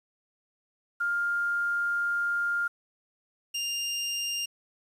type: tone pair in turn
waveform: sine / 25% pulse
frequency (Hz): 1404 / 2801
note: F6 / F7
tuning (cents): +9 / +4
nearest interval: octave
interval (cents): 1195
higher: second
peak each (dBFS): -25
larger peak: neither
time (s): 1-2.68 / 3.54-4.46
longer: first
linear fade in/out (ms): 10
effects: resampled to 32000 Hz + 9-bit